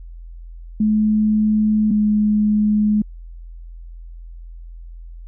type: tone pair in turn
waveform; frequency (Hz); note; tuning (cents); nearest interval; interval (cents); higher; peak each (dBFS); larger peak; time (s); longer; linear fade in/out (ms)
sine; 213.9 / 210.7; A3 / G#3; -49 / +25; unison; 26; first; -13; neither; 0.8-1.91 / 1.91-3.02; neither; 5
effects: added 42 Hz sine -33 dBFS peak until 5.27 s